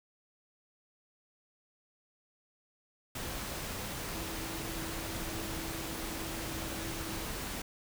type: tone in noise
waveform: sine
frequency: 326.7 Hz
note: E4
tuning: 15 cents flat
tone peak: -44 dBFS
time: 4.14-7.25 s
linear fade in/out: 5 ms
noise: pink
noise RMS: -39 dBFS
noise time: 3.15-7.62 s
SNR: -8 dB
effects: none